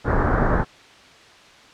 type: low-pass noise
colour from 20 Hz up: pink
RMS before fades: -19 dBFS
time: 0.04-0.65 s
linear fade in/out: 50 ms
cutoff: 1700 Hz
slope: 48 dB/octave
effects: white hiss -47 dBFS RMS until 1.73 s + low-pass 4000 Hz 12 dB/octave